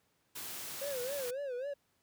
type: noise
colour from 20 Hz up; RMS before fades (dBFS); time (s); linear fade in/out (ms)
white; -43; 0.35-1.31; 10
type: tone with vibrato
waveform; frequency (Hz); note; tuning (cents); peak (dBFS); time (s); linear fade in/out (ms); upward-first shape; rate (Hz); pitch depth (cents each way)
triangle; 529; C5; +19; -34; 0.81-1.74; 10; sine; 3.7; 150
effects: pink hiss -75 dBFS RMS until 2.02 s + high-pass 80 Hz 12 dB/octave